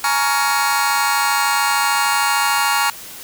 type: chord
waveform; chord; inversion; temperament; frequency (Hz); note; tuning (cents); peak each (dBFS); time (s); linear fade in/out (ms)
sawtooth; Bb minor seventh; third; just; 839.1 / 932.3 / 1118.8 / 1398.5; Ab5 / Bb5 / Db6 / F6; +18 / 0 / +16 / +2; -17; 0.04-2.9; 2
effects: white hiss -35 dBFS RMS until 3.23 s